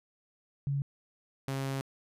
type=tone pair in turn; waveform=sine / sawtooth; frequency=140 / 135.39 Hz; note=C#3 / C#3; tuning=+18 / -40 cents; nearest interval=minor second; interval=58 cents; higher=first; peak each=-28 dBFS; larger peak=neither; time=0.67-0.82 / 1.48-1.81 s; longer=second; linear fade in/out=0 ms; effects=resampled to 32000 Hz